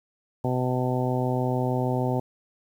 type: harmonic tone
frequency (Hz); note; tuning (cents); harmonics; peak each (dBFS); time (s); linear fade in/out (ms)
126.6; B2; +43; 1 / 2 / 3 / 4 / 5 / 6 / 7; -26 / -29 / -31 / -32 / -33 / -34 / -34; 0.44-2.2; 5
effects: 9-bit